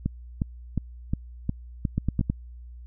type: two click trains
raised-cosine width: 5 ms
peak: -11 / -12 dBFS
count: 4 / 7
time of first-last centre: 1.98-2.299 / 0.06-2.211 s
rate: 9.39 / 2.79 Hz
effects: added 60 Hz sine -40 dBFS peak until 2.86 s